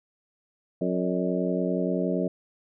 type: harmonic tone with a mistuned harmonic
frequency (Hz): 90.6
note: F#2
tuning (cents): -36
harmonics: 2 / 3 / 4 / 5 / 6 / 7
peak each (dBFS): -28 / -30 / -31 / -32 / -33 / -33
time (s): 0.81-2.28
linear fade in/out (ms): 5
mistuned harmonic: 6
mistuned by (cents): +74
effects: none